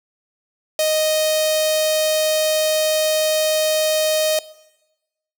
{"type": "tone with notch filter", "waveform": "sawtooth", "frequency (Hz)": 622.3, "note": "D#5", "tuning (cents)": 0, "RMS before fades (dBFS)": -18, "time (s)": [0.79, 4.39], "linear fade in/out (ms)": 2, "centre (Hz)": 1400, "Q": 0.53, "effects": ["noise-tail reverb RT60 1.0 s tail -19 dB re dry"]}